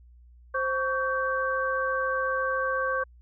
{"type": "tone cluster", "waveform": "sine", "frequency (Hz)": [524, 1127, 1559], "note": ["C5", "C#6", "G6"], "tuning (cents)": [2, 28, -10], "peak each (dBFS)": -29, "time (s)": [0.54, 3.04], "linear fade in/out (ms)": 10, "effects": ["added 60 Hz sine -50 dBFS peak until 3.21 s"]}